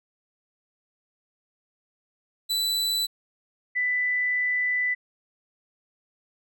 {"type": "tone pair in turn", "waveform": ["40% pulse", "sine"], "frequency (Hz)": [3979, 1989.5], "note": ["B7", "B6"], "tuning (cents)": [12, 12], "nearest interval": "octave", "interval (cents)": 1200, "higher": "first", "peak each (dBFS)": -22, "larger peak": "neither", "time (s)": [[2.49, 3.07], [3.75, 4.95]], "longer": "second", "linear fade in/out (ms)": 20, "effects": []}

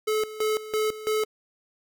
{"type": "tone with tremolo", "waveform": "square", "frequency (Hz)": 431.4, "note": "A4", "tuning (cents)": -34, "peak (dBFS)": -23, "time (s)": [0.07, 1.25], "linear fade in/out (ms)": 10, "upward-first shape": "square", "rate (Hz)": 3, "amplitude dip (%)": 80, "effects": []}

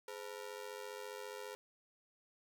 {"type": "ring-modulated tone", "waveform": "sawtooth", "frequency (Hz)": 466.2, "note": "A#4", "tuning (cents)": 0, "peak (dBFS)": -38, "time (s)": [0.08, 1.55], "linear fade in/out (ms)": 0, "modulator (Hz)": 47.4, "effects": []}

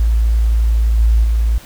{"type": "tone with level steps", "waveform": "sine", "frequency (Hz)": 56, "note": "A1", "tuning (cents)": 31, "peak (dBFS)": [-10, -8, -11], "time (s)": [0, 1.58], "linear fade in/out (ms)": 0, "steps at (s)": [0.98, 1.23], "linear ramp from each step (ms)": 20, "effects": ["pink hiss -39 dBFS RMS until 1.65 s"]}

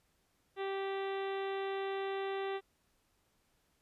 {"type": "harmonic tone", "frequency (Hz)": 390, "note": "G4", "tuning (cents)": -9, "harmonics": [1, 2, 3, 4, 5, 6, 7, 8, 9, 10], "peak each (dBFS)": [-36, -42, -47, -51, -48, -55, -53, -57, -54, -60], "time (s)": [0.56, 2.61], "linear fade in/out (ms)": 50, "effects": ["pink hiss -75 dBFS RMS until 3.81 s", "resampled to 32000 Hz"]}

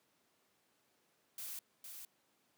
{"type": "noise with echo", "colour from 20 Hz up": "blue", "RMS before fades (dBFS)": -45, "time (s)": [1.38, 1.59], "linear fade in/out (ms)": 2, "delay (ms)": 460, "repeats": 1, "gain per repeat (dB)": -5, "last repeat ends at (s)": 2.05, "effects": ["pink hiss -75 dBFS RMS until 2.57 s", "high-pass 200 Hz 12 dB/octave"]}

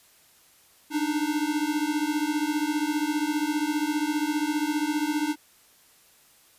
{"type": "beating tone pair", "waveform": "square", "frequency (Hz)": [293.7, 308.7], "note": ["D4", "D#4"], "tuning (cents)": [0, -14], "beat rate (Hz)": 15, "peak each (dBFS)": -28, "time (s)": [0.9, 5.36], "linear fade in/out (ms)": 50, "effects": ["white hiss -58 dBFS RMS until 6.58 s", "resampled to 32000 Hz"]}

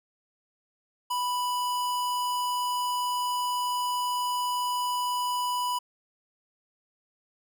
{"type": "tone", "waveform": "square", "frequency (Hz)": 987.8, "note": "B5", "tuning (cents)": 0, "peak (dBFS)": -27, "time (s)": [1.1, 5.79], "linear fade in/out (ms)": 10, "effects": []}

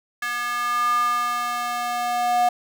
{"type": "tone with high-pass filter sweep", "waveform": "square", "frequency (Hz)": 241.6, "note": "B3", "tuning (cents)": -38, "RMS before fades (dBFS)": -23, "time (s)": [0.22, 2.49], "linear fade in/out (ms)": 5, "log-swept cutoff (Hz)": [1500, 750], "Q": 7.3, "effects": []}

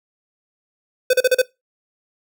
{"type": "tone bursts", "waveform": "square", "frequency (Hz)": 507, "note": "B4", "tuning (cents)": 45, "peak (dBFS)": -12, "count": 5, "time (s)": [1.1, 1.418], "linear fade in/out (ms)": 5, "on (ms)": 34, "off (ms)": 37, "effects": ["noise-tail reverb RT60 0.2 s tail -20 dB re dry"]}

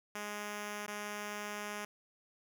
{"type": "tone with dropouts", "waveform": "5% pulse", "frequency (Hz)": 207.7, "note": "G#3", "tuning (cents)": 0, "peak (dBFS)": -28, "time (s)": [0.15, 1.85], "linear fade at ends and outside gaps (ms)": 5, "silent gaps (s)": [0.865, 0.878], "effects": []}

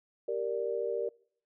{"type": "chord", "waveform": "sine", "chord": "G minor", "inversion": "none", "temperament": "equal", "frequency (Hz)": [392, 466.2, 587.3], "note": ["G4", "Bb4", "D5"], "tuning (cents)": [0, 0, 0], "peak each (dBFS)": [-36, -32, -36], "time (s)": [0.28, 1.09], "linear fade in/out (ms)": 5, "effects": ["noise-tail reverb RT60 0.6 s tail -25 dB re dry"]}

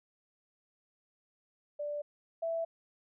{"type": "tone pair in turn", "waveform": "sine", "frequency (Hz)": [587.3, 661.6], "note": ["D5", "E5"], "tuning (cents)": [0, 6], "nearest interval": "major second", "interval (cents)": 206, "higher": "second", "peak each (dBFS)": [-34, -31], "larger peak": "second", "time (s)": [[1.79, 2.02], [2.42, 2.65]], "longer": "neither", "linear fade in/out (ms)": 10, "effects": []}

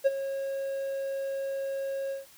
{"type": "tone with ADSR envelope", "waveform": "triangle", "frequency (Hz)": 545, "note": "C#5", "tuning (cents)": -29, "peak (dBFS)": -15, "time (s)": [0.04, 2.26], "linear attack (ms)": 25, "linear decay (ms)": 27, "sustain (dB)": -13, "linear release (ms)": 150, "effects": ["white hiss -55 dBFS RMS until 2.37 s"]}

